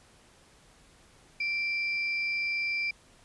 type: tone pair together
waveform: sine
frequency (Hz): 2349 / 4912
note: D7 / D#8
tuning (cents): 0 / -23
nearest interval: octave + minor second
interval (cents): 1277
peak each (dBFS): -28 / -39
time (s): 1.4-2.91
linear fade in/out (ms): 5
effects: pink hiss -59 dBFS RMS until 3.24 s + resampled to 24000 Hz